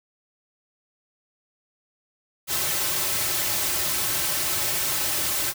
white noise with comb filter, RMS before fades -25 dBFS, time 2.47-5.54 s, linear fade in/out 50 ms, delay 4.2 ms, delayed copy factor -0.85, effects none

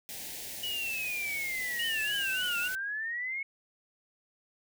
white band-stop noise, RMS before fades -41 dBFS, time 0.09-2.75 s, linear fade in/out 0 ms, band 860 to 1700 Hz, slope 48 dB/octave
sine exponential two-way sweep, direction down then up, 2960 to 1400 to 2208 Hz, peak -32 dBFS, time 0.63-3.43 s, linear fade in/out 5 ms, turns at 2.57 s
triangle tone with vibrato, 2822 Hz, F7, 17 cents sharp, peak -30 dBFS, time 1.79-2.68 s, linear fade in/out 5 ms, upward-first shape triangle, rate 3.4 Hz, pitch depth 140 cents each way
effects none

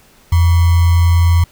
sine tone with sample-and-hold, 85.3 Hz, F2, 40 cents flat, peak -7 dBFS, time 0.32-1.44 s, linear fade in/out 5 ms, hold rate 1050 Hz, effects pink hiss -48 dBFS RMS until 1.51 s

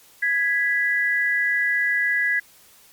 sine tone pair together, 1661.2 / 1975.5 Hz, G#6 / B6, 0 / 0 cents, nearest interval minor third, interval 300 cents, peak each -21 dBFS, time 0.22-2.4 s, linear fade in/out 10 ms, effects white hiss -52 dBFS RMS until 2.92 s + MP3 96 kbps

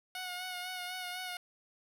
10% pulse tone with vibrato, 728 Hz, F#5, 28 cents flat, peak -30 dBFS, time 0.15-1.37 s, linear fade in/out 2 ms, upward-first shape sine, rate 4 Hz, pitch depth 31 cents each way, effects none

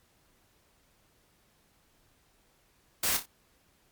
white noise with echo, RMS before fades -28 dBFS, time 3.03-3.17 s, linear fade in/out 5 ms, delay 29 ms, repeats 3, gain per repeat -8 dB, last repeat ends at 3.257 s, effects pink hiss -67 dBFS RMS until 3.91 s + MP3 96 kbps

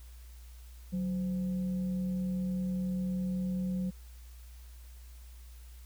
sine tone with frequency modulation, 185 Hz, F#3, in tune, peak -30 dBFS, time 0.92-3.91 s, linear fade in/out 20 ms, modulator 330 Hz, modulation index 0.26, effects added 60 Hz sine -47 dBFS peak until 5.85 s + white hiss -61 dBFS RMS until 5.85 s

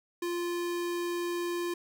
square tone, 347.9 Hz, F4, 7 cents flat, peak -31 dBFS, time 0.22-1.74 s, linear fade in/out 5 ms, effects 10-bit

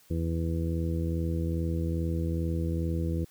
harmonic tone, 82.41 Hz, E2, in tune, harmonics 1 / 2 / 3 / 4 / 5 / 6, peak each -29 / -32 / -40 / -35 / -45 / -40 dBFS, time 0.1-3.25 s, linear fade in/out 10 ms, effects white hiss -60 dBFS RMS until 3.3 s

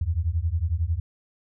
sine beating tone pair, 77.78 / 88.78 Hz, D#2 / F2, 0 / +29 cents, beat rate 11 Hz, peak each -25 dBFS, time 0.01-1 s, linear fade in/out 5 ms, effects none

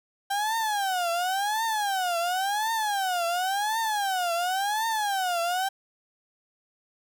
35% pulse tone with vibrato, 784 Hz, G5, in tune, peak -23 dBFS, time 0.3-5.69 s, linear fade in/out 10 ms, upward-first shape triangle, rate 0.93 Hz, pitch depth 270 cents each way, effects none

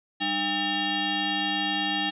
sine tone with frequency modulation, 1797 Hz, A6, 36 cents sharp, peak -24 dBFS, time 0.2-2.11 s, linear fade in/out 20 ms, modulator 498 Hz, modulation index 3.6, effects none

